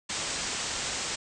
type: low-pass noise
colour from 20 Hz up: white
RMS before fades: -33 dBFS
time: 0.09-1.16 s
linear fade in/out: 10 ms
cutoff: 8400 Hz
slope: 96 dB/octave
effects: none